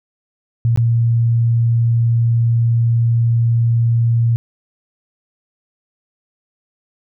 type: tone with dropouts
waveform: sine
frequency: 116.54 Hz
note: A#2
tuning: in tune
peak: -11 dBFS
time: 0.65-4.36 s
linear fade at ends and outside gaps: 0 ms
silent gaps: 0.76-0.774 s
effects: none